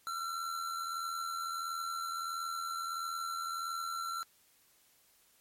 square tone with amplitude modulation, 1354 Hz, E6, 46 cents sharp, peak -34 dBFS, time 0.07-4.23 s, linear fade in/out 0 ms, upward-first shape sine, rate 81.5 Hz, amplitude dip 50%, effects white hiss -67 dBFS RMS until 5.4 s + MP3 64 kbps

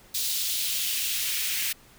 white noise with high-pass filter sweep, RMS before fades -28 dBFS, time 0.14-1.73 s, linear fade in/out 10 ms, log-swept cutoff 3900 to 2200 Hz, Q 1.7, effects pink hiss -54 dBFS RMS until 1.98 s

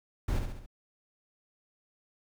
brown noise with echo, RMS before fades -28 dBFS, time 0.28-0.39 s, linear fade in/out 5 ms, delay 68 ms, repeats 4, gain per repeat -5 dB, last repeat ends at 0.662 s, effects none

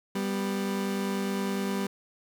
30% pulse tone pair together, 196.52 / 246.4 Hz, G3 / B3, +5 / -4 cents, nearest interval major third, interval 391 cents, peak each -26 / -32 dBFS, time 0.15-1.87 s, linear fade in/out 5 ms, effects none

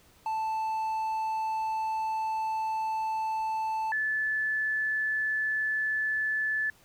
triangle / sine tone pair in turn, 880 / 1736.8 Hz, A5 / A6, 0 / -23 cents, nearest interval octave, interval 1177 cents, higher second, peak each -26 dBFS, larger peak neither, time 0.26-3.92 / 3.92-6.7 s, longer first, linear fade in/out 2 ms, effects pink hiss -60 dBFS RMS until 6.84 s

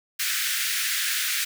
pink high-pass noise, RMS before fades -26 dBFS, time 0.19-1.45 s, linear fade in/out 10 ms, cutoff 1500 Hz, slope 48 dB/octave, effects none

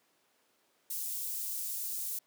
white high-pass noise, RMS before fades -37 dBFS, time 0.9-2.19 s, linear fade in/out 5 ms, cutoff 8000 Hz, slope 12 dB/octave, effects pink hiss -71 dBFS RMS until 2.26 s + high-pass 300 Hz 12 dB/octave

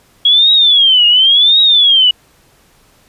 sine tone with vibrato, 3300 Hz, G#7, 12 cents flat, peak -5 dBFS, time 0.25-2.11 s, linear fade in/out 5 ms, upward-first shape triangle, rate 0.92 Hz, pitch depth 260 cents each way, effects pink hiss -50 dBFS RMS until 3.08 s + resampled to 32000 Hz

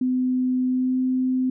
sine tone with pitch glide, 254.4 to 256.9 Hz, C4 to C4, -48 to -32 cents, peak -19 dBFS, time 0.01-1.5 s, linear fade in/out 5 ms, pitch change +16 cents, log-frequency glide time 0.67-0.98 s, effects none

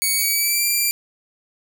5% pulse tone with pitch glide, 2236 to 2366 Hz, C#7 to D7, +14 to +12 cents, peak -8 dBFS, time 0.02-0.91 s, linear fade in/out 0 ms, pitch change +98 cents, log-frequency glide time 0.15-0.66 s, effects none

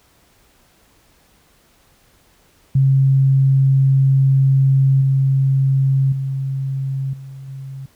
sine tone with level steps, 135 Hz, C#3, 45 cents flat, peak -10 / -12 / -19 / -31 / -28 dBFS, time 2.75-7.86 s, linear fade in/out 5 ms, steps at 5.01 / 6.12 / 7.13 / 7.48 s, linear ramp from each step 5 ms, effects pink hiss -55 dBFS RMS until 7.95 s

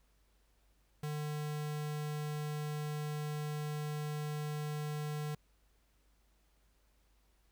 square tone, 150 Hz, D3, 37 cents sharp, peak -37 dBFS, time 1.03-5.35 s, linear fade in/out 5 ms, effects added 50 Hz sine -69 dBFS peak until 7.51 s + pink hiss -75 dBFS RMS until 7.51 s

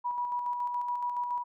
sine tone with tremolo, 973 Hz, B5, 26 cents flat, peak -28 dBFS, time 0.04-1.44 s, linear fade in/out 20 ms, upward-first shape square, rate 7.1 Hz, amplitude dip 35%, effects none

